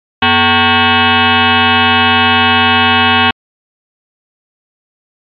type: tone with frequency modulation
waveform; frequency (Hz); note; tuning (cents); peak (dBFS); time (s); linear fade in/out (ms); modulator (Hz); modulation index
sine; 914; A#5; -34; -6; 0.22-3.31; 5; 336; 7
effects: MP3 96 kbps